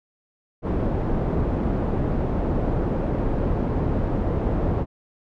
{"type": "low-pass noise", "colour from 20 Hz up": "pink", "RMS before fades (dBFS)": -23, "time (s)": [0.62, 4.86], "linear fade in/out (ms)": 50, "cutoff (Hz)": 600, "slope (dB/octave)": 12, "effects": []}